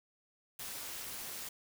white noise with amplitude modulation, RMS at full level -40 dBFS, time 0.59-1.49 s, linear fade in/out 5 ms, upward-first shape sine, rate 257 Hz, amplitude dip 75%, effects none

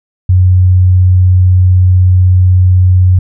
sine tone, 91.6 Hz, F#2, 17 cents flat, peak -3 dBFS, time 0.29-3.19 s, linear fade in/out 5 ms, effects none

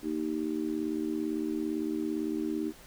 harmonic tone, 77.78 Hz, D#2, in tune, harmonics 3 / 4 / 5, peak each -36 / -31 / -37 dBFS, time 0.02-2.73 s, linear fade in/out 50 ms, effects pink hiss -53 dBFS RMS until 2.86 s

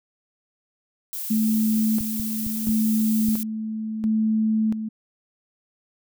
violet noise, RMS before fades -31 dBFS, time 1.13-3.43 s, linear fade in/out 0 ms
sine tone with tremolo, 218.6 Hz, A3, 11 cents flat, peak -18 dBFS, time 1.3-4.89 s, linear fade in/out 10 ms, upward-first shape square, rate 0.73 Hz, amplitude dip 60%
clicks, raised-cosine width 5 ms, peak -21 dBFS, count 5, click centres 2.008 / 2.199 / 2.466 / 2.69 / 3.286 s
effects none

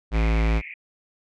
square tone, 55 Hz, A1, in tune, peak -19 dBFS, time 0.11-0.62 s, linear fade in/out 50 ms
white band-pass noise, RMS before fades -38 dBFS, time 0.14-0.74 s, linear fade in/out 2 ms, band 2000 to 2500 Hz, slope 96 dB/octave
effects low-pass 4000 Hz 12 dB/octave

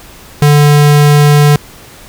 square tone, 146.83 Hz, D3, in tune, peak -4 dBFS, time 0.42-1.56 s, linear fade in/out 2 ms, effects pink hiss -35 dBFS RMS until 2.08 s

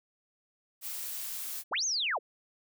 blue noise, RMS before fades -38 dBFS, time 0.81-1.64 s, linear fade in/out 50 ms
sine linear two-way sweep, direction up then down, 130 to 6645 to 335.8 Hz, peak -28 dBFS, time 1.71-2.19 s, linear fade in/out 20 ms, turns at 1.85 s
effects none

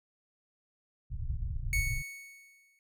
pink low-pass noise, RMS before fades -34 dBFS, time 1.1-2.03 s, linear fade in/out 20 ms, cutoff 130 Hz, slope 48 dB/octave
45% pulse tone with exponential decay, 2217 Hz, C#7, in tune, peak -28 dBFS, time 1.73-2.79 s, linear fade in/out 1 ms, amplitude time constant 230 ms
effects none

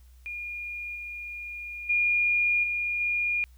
sine tone with level steps, 2425 Hz, D#7, 45 cents flat, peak -33 / -35 / -21 / -26 / -24 dBFS, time 0.26-3.44 s, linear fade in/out 0 ms, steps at 0.95 / 1.89 / 2.63 / 3 s, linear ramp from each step 10 ms, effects added 62 Hz sine -50 dBFS peak until 3.57 s + white hiss -66 dBFS RMS until 3.57 s

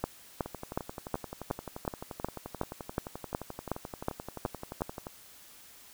two click trains, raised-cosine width 1 ms, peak -15 / -24 dBFS, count 14 / 54, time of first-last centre 0.04-4.819 / 0.46-5.069 s, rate 2.72 / 11.5 Hz, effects white hiss -54 dBFS RMS until 5.93 s

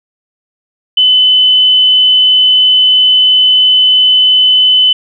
sine tone, 3021 Hz, F#7, 35 cents sharp, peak -4 dBFS, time 0.97-4.93 s, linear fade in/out 5 ms, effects none

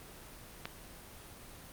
click, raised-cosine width 0.3 ms, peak -20 dBFS, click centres 0.655 s, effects pink hiss -51 dBFS RMS until 1.72 s + Opus 24 kbps

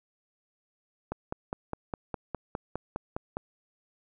click train, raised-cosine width 1 ms, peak -18 dBFS, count 12, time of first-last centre 1.12-3.369 s, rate 4.89 Hz, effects none

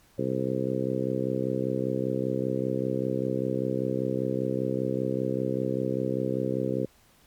harmonic tone, 65.1 Hz, C2, 8 cents flat, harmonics 2 / 3 / 4 / 5 / 6 / 7 / 8, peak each -33 / -33 / -33 / -33 / -33 / -33 / -33 dBFS, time 0.18-6.86 s, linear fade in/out 10 ms, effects pink hiss -60 dBFS RMS until 7.26 s + MP3 96 kbps

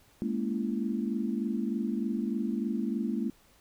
sine chord, A# half-diminished seventh, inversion third, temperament just, 209.8 / 233.1 / 279.7 / 335.6 Hz, G#3 / A#3 / C#4 / E4, +18 / 0 / +16 / +31 cents, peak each -32 / -32 / -37 / -37 dBFS, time 0.22-3.3 s, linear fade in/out 0 ms, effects pink hiss -62 dBFS RMS until 3.6 s

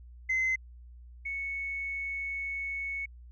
sine tone pair in turn, 2057 / 2212 Hz, C7 / C#7, -30 / -4 cents, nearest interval minor second, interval 126 cents, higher second, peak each -24 / -32 dBFS, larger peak first, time 0.29-0.56 / 1.25-3.06 s, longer second, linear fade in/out 10 ms, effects tanh soft clip ceiling -23 dBFS + added 60 Hz sine -47 dBFS peak until 3.31 s

